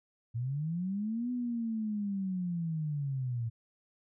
sine linear two-way sweep, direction up then down, 112.2 to 249.5 to 112.2 Hz, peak -31 dBFS, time 0.34-3.5 s, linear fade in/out 20 ms, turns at 1.31 s, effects none

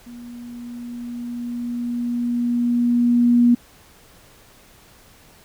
sine tone with level ramp, 240.2 Hz, B3, 48 cents flat, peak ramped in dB -35 to -10 dBFS, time 0.06-3.55 s, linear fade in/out 10 ms, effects pink hiss -50 dBFS RMS until 5.44 s

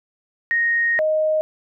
sine tone pair in turn, 1864.7 / 622.3 Hz, A#6 / D#5, 0 / 0 cents, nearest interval octave + perfect fifth, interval 1900 cents, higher first, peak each -16 dBFS, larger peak neither, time 0.51-0.99 / 0.99-1.41 s, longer first, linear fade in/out 0 ms, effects none

